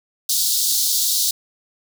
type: high-pass noise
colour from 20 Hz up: pink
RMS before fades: -19 dBFS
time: 0.29-1.31 s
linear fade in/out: 5 ms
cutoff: 3800 Hz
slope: 48 dB/octave
effects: none